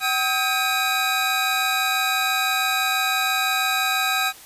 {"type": "tone cluster", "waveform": "square", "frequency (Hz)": [761, 1276, 1602, 2488, 3894], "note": ["F#5", "D#6", "G6", "D#7", "B7"], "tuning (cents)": [48, 43, 37, -1, -25], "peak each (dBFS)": -27, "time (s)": [0, 4.33], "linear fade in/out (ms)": 50, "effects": ["white hiss -44 dBFS RMS until 4.45 s", "resampled to 32000 Hz"]}